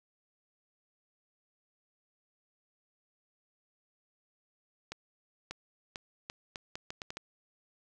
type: accelerating click train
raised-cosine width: 0.2 ms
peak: -22 dBFS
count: 10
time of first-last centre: 4.92-7.17 s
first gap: 590 ms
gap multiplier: 0.76
effects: none